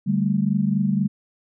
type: chord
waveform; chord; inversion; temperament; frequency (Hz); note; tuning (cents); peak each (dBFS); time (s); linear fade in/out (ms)
sine; D suspended fourth; none; equal; 146.83 / 196 / 220; D3 / G3 / A3; 0 / 0 / 0; -25 / -20 / -24; 0.06-1.08; 20
effects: none